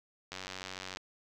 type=click train; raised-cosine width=0.2 ms; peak=-23 dBFS; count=62; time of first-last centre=0.32-0.971 s; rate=93.7 Hz; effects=none